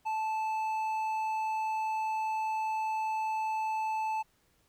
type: tone with hard clipping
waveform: triangle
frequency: 875 Hz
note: A5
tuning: 10 cents flat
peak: -31 dBFS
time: 0.05-4.23 s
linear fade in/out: 20 ms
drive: 9 dB
effects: pink hiss -70 dBFS RMS until 4.68 s